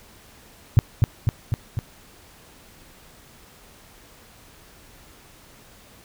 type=tone with echo; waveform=sine; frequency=110 Hz; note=A2; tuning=in tune; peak=-8 dBFS; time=0.77-0.79 s; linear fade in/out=0 ms; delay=250 ms; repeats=4; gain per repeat=-3 dB; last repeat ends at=1.79 s; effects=pink hiss -50 dBFS RMS until 6.04 s